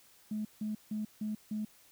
sine tone bursts, 213.5 Hz, G#3, 48 cents sharp, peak -32 dBFS, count 5, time 0.31-1.65 s, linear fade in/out 5 ms, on 140 ms, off 160 ms, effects tanh soft clip ceiling -28 dBFS + white hiss -62 dBFS RMS until 1.91 s

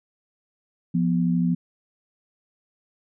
sine tone pair together, 173.56 / 246.3 Hz, F3 / B3, -10 / -5 cents, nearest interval tritone, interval 605 cents, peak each -20 / -24 dBFS, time 0.94-1.55 s, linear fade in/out 10 ms, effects none

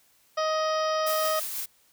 harmonic tone, 627 Hz, D#5, 13 cents sharp, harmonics 1 / 2 / 3 / 4 / 5 / 6 / 7 / 8 / 9, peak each -26 / -28 / -38 / -45 / -40 / -45 / -48 / -39 / -42 dBFS, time 0.37-1.4 s, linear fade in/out 10 ms
blue noise with tremolo, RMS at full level -32 dBFS, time 1.06-1.66 s, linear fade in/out 10 ms, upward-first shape sine, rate 6.2 Hz, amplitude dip 30%
effects white hiss -63 dBFS RMS until 1.92 s

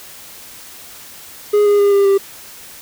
triangle tone with pitch steps, 415.3 / 409.8 / 404.4 / 399.1 / 393.8 Hz, G#4 / G#4 / G#4 / G4 / G4, 0 / -23 / -46 / +31 / +8 cents, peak -7 dBFS, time 1.53-2.18 s, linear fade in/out 10 ms, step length 130 ms, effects white hiss -37 dBFS RMS until 2.81 s

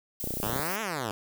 violet noise, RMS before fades -35 dBFS, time 0.2-0.76 s, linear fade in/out 0 ms
clicks, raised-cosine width 2 ms, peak -21 dBFS, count 12, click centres 0.241 / 0.274 / 0.307 / 0.339 / 0.371 / 0.401 / 0.435 / 0.468 / 0.498 / 0.531 / 0.561 / 0.596 s
5% pulse exponential two-way sweep, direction up then down, 98.4 to 229.5 to 98.4 Hz, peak -19 dBFS, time 0.43-1.11 s, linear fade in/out 0 ms, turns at 0.81 s
effects none

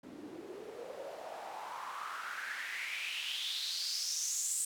white noise with band-pass filter sweep, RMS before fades -40 dBFS, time 0.03-4.65 s, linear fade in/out 5 ms, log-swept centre 260 to 8400 Hz, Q 5.2, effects none

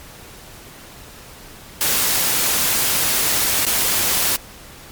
white noise with dropouts, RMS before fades -18 dBFS, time 1.81-4.36 s, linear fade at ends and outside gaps 0 ms, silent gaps 3.651-3.666 s, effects pink hiss -40 dBFS RMS until 4.91 s + MP3 96 kbps

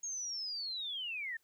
sine linear sweep, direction down, 6600 to 1760 Hz, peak -37 dBFS, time 0.03-1.37 s, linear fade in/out 5 ms, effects white hiss -75 dBFS RMS until 1.43 s

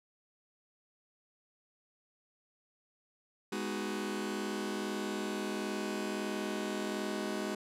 sawtooth chord, G# minor seventh, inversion none, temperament just, 207.7 / 249.2 / 311.5 / 373.8 Hz, G#3 / B3 / D#4 / F#4, 0 / +16 / +2 / +18 cents, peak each -34 / -39 / -37 / -35 dBFS, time 3.52-7.55 s, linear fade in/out 5 ms, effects low-pass 11000 Hz 12 dB/octave

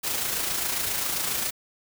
white noise with amplitude modulation, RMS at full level -26 dBFS, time 0.03-1.51 s, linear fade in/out 20 ms, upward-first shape sine, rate 27.4 Hz, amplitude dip 40%, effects none

